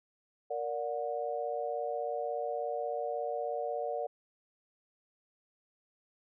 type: chord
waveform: sine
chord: Bb augmented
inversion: none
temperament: just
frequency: 466.2 / 582.7 / 728.4 Hz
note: Bb4 / D5 / F#5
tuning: 0 / -14 / -27 cents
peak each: -37 / -36 / -37 dBFS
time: 0.5-4.07 s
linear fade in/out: 10 ms
effects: none